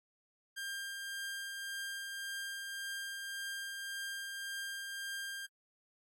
sawtooth tone with tremolo, 1598 Hz, G6, 33 cents sharp, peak -35 dBFS, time 0.56-5.47 s, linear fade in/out 20 ms, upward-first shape triangle, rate 1.8 Hz, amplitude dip 30%, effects AAC 64 kbps

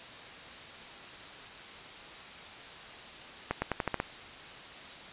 accelerating click train, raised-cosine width 0.5 ms, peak -14 dBFS, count 7, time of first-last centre 3.51-4.001 s, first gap 110 ms, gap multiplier 0.88, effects white hiss -46 dBFS RMS until 5.12 s + resampled to 8000 Hz

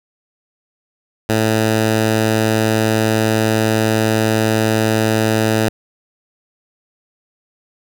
10% pulse tone, 110 Hz, A2, in tune, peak -5 dBFS, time 1.29-5.69 s, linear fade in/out 5 ms, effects none

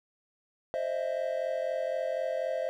triangle tone cluster, 526 / 619 / 663 Hz, C5 / D#5 / E5, +9 / -9 / +10 cents, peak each -31 / -32 / -32 dBFS, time 0.74-2.69 s, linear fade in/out 0 ms, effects none

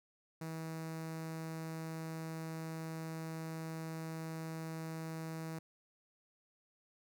sawtooth tone with notch filter, 161.3 Hz, E3, 37 cents flat, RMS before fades -43 dBFS, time 0.41-5.59 s, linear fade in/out 5 ms, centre 3200 Hz, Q 2, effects none

